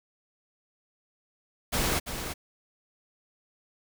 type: noise with echo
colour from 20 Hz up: pink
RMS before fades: -27 dBFS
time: 1.72-2 s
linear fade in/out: 20 ms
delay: 340 ms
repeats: 1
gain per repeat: -8 dB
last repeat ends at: 2.34 s
effects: none